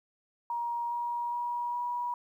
sine tone with pitch steps, 946 / 953.1 / 960.3 / 967.6 Hz, A#5 / A#5 / B5 / B5, +25 / +38 / -49 / -36 cents, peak -30 dBFS, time 0.5-2.14 s, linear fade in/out 2 ms, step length 410 ms, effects 11-bit

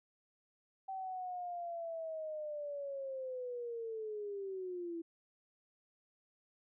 sine linear sweep, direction down, 772 to 329.6 Hz, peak -39 dBFS, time 0.88-5.02 s, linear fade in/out 10 ms, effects none

